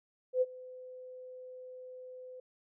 sine tone with ADSR envelope, 508 Hz, B4, 49 cents sharp, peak -23 dBFS, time 0.33-2.4 s, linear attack 84 ms, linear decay 36 ms, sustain -22 dB, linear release 4 ms, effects none

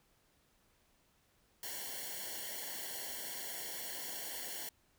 white noise with comb filter, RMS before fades -43 dBFS, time 1.63-4.69 s, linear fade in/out 2 ms, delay 0.8 ms, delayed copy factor -1, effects pink hiss -72 dBFS RMS until 4.98 s

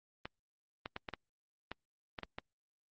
clicks, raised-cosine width 0.3 ms, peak -23 dBFS, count 9, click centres 0.255 / 0.859 / 0.964 / 1.088 / 1.137 / 1.716 / 2.188 / 2.233 / 2.385 s, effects low-pass 4000 Hz 12 dB/octave + Opus 32 kbps

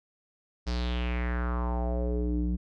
square tone with low-pass filter sweep, 60.5 Hz, B1, 35 cents flat, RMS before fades -29 dBFS, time 0.66-2.57 s, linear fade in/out 20 ms, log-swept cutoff 5200 to 220 Hz, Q 3.8, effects none

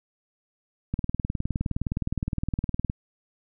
click train, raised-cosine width 5 ms, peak -14 dBFS, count 39, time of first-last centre 0.94-2.899 s, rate 19.4 Hz, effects none

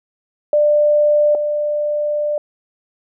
sine tone pair in turn, 594 / 594 Hz, D5 / D5, +20 / +20 cents, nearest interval unison, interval 0 cents, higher neither, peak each -10 / -16 dBFS, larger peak first, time 0.53-1.35 / 1.35-2.38 s, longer second, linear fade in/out 2 ms, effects none

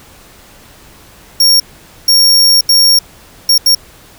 40% pulse tone bursts at uneven times, 5550 Hz, F8, 12 cents flat, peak -4 dBFS, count 5, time 1.4-1.6 / 2.08-2.61 / 2.69-2.99 / 3.49-3.58 / 3.66-3.75 s, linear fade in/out 5 ms, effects pink hiss -40 dBFS RMS until 4.18 s

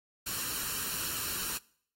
white noise with comb filter, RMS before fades -35 dBFS, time 0.26-1.58 s, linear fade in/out 10 ms, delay 0.71 ms, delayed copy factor +0.6, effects noise-tail reverb RT60 0.6 s tail -23 dB re dry + AAC 48 kbps

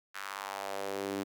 sawtooth tone with high-pass filter sweep, 98.6 Hz, G2, 11 cents sharp, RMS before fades -38 dBFS, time 0.14-1.24 s, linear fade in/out 20 ms, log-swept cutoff 1500 to 280 Hz, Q 2.2, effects none

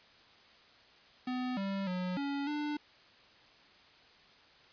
square tone with pitch steps, 252.1 / 195.8 / 181.8 / 281.3 / 296.7 Hz, B3 / G3 / F#3 / C#4 / D4, +36 / -2 / -30 / +26 / +18 cents, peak -34 dBFS, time 1.27-2.77 s, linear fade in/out 5 ms, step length 300 ms, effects white hiss -60 dBFS RMS until 4.72 s + resampled to 11025 Hz

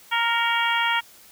harmonic tone with a mistuned harmonic, 466.2 Hz, A#4, in tune, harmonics 2 / 3 / 4 / 5 / 6 / 7, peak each -24 / -26 / -27 / -28 / -29 / -29 dBFS, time 0.11-1.01 s, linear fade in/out 20 ms, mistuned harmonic 5, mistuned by -41 cents, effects white hiss -50 dBFS RMS until 1.31 s

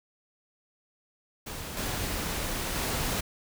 pink noise with level steps, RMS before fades -38 / -32 / -30 dBFS, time 1.46-3.21 s, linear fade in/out 10 ms, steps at 1.77 / 2.75 s, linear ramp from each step 2 ms, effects none

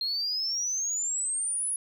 sine exponential sweep, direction up, 4186 to 10548 Hz, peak -26 dBFS, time 0.01-1.76 s, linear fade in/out 2 ms, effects tanh soft clip ceiling -23 dBFS

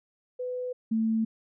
sine tone pair in turn, 500 / 222.7 Hz, B4 / A3, +21 / +21 cents, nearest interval octave + major second, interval 1400 cents, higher first, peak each -30 / -23 dBFS, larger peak second, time 0.39-0.73 / 0.91-1.25 s, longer neither, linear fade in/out 10 ms, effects none

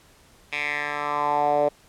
10% pulse tone with band-pass filter sweep, 146.83 Hz, D3, in tune, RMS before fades -24 dBFS, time 0.52-1.69 s, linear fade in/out 10 ms, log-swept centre 2600 to 560 Hz, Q 3.9, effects pink hiss -55 dBFS RMS until 1.88 s + low-pass 12000 Hz 12 dB/octave

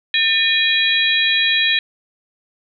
sine tone cluster, 1799 / 2458 / 3291 / 3914 Hz, A6 / D#7 / G#7 / B7, +38 / -22 / -16 / -16 cents, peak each -19 dBFS, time 0.14-1.79 s, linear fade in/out 2 ms, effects none

